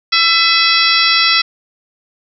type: harmonic tone with a mistuned harmonic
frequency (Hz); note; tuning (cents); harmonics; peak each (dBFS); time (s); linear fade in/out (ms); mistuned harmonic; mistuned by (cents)
669; E5; +25; 2 / 3 / 4 / 5 / 6 / 7 / 8; -17 / -17 / -17 / -17 / -17 / -17 / -17; 0.12-1.42; 10; 4; -68
effects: none